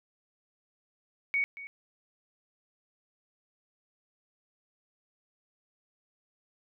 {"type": "tone with echo", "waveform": "sine", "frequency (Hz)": 2236, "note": "C#7", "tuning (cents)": 14, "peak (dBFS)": -25, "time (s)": [1.34, 1.44], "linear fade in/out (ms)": 0, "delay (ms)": 230, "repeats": 1, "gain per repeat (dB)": -15, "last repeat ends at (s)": 1.67, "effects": []}